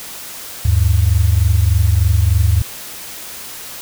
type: tone pair together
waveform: sine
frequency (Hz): 76.8 / 100.13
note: D#2 / G2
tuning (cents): -22 / +37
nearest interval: perfect fourth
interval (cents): 459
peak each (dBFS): -12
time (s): 0.65-2.62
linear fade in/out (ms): 5
effects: tanh soft clip ceiling -2 dBFS + white hiss -31 dBFS RMS until 3.81 s